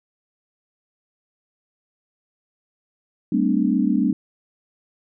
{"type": "tone cluster", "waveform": "sine", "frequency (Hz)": [194.3, 221.3, 257.3, 296.8], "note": ["G3", "A3", "C4", "D4"], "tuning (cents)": [-15, 10, -29, 18], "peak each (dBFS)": -22, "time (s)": [3.32, 4.13], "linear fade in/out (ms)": 5, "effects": []}